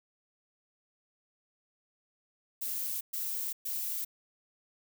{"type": "noise bursts", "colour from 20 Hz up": "violet", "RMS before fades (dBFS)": -35, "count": 3, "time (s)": [2.61, 4.05], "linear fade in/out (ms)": 10, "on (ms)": 400, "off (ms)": 120, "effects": []}